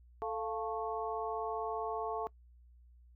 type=harmonic tone with a mistuned harmonic; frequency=220 Hz; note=A3; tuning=in tune; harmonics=2 / 3 / 4 / 5; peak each=-38 / -40 / -41 / -42 dBFS; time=0.22-2.27 s; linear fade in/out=0 ms; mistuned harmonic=3; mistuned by=+90 cents; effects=noise-tail reverb RT60 0.1 s tail -21 dB re dry + added 60 Hz sine -57 dBFS peak until 3.15 s